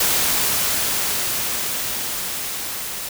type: noise with level ramp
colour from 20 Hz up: white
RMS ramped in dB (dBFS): -18 to -29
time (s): 0-3.09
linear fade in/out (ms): 5
effects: none